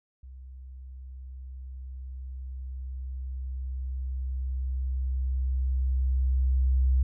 sine tone with level ramp, 64.7 Hz, C2, 19 cents flat, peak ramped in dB -42 to -19 dBFS, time 0.23-7.03 s, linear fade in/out 5 ms, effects none

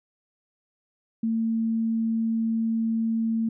sine tone, 225.6 Hz, A3, 44 cents sharp, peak -22 dBFS, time 1.23-3.49 s, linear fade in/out 5 ms, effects none

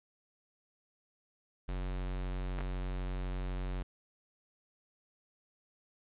square tone, 46 Hz, F#1, 9 cents flat, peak -35 dBFS, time 1.68-3.83 s, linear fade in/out 10 ms
clicks, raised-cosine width 0.5 ms, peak -26 dBFS, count 2, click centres 2.587 / 2.608 s
effects resampled to 8000 Hz + 11-bit

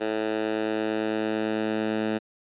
10% pulse tone with high-pass filter sweep, 108.9 Hz, A2, 17 cents flat, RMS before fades -27 dBFS, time 0-2.19 s, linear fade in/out 20 ms, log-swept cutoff 370 to 220 Hz, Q 1.6, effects resampled to 8000 Hz

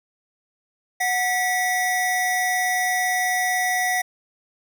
square tone pair together, 735.1 / 1953 Hz, F#5 / B6, -11 / -20 cents, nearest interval octave + perfect fourth, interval 1691 cents, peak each -24 / -23 dBFS, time 1-4.02 s, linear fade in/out 10 ms, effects none

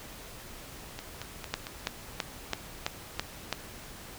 two click trains, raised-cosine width 0.2 ms, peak -20 / -11 dBFS, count 4 / 7, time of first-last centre 0.99-1.669 / 1.54-3.527 s, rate 4.42 / 3.02 Hz, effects pink hiss -46 dBFS RMS until 4.18 s

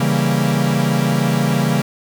45% pulse chord, C# diminished seventh, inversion none, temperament equal, 138.59 / 164.81 / 196 / 233.1 Hz, C#3 / E3 / G3 / Bb3, 0 / 0 / 0 / 0 cents, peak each -19 / -20 / -21 / -21 dBFS, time 0-1.82 s, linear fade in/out 5 ms, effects 7-bit

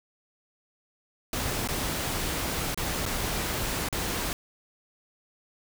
pink noise with dropouts, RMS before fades -30 dBFS, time 1.33-4.33 s, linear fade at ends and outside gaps 1 ms, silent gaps 1.675-1.687 / 2.745-2.775 / 3.055-3.062 / 3.887-3.926 s, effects none

